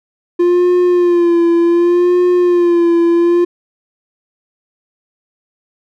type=tone with vibrato; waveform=triangle; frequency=348.3 Hz; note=F4; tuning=5 cents flat; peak=-6 dBFS; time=0.39-3.45 s; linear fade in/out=10 ms; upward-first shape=sine; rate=0.67 Hz; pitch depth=46 cents each way; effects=none